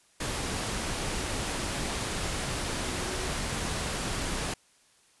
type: tone in noise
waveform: sine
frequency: 370 Hz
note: F#4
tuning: in tune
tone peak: -41 dBFS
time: 2.84-3.28 s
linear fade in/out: 5 ms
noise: pink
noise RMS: -32 dBFS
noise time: 0.2-4.54 s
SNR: -12 dB
effects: white hiss -63 dBFS RMS until 5.2 s + resampled to 24000 Hz